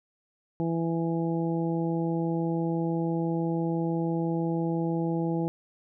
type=harmonic tone; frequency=166 Hz; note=E3; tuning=12 cents sharp; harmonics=1 / 2 / 3 / 4 / 5; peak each=-28 / -29 / -35 / -41 / -38 dBFS; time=0.6-5.48 s; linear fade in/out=0 ms; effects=none